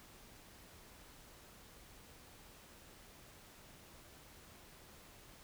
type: silence
effects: pink hiss -59 dBFS RMS until 5.43 s